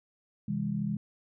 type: chord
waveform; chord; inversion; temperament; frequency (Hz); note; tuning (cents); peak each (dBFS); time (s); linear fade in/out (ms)
sine; C augmented; none; just; 130.81 / 163.52 / 204.4; C3 / E3 / G#3; 0 / -14 / -27; -36 / -34 / -31; 0.48-0.97; 5
effects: none